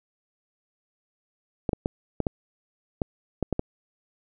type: clicks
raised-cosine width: 2 ms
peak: -11 dBFS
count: 9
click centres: 1.692 / 1.732 / 1.859 / 2.203 / 2.268 / 3.018 / 3.427 / 3.527 / 3.594 s
effects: none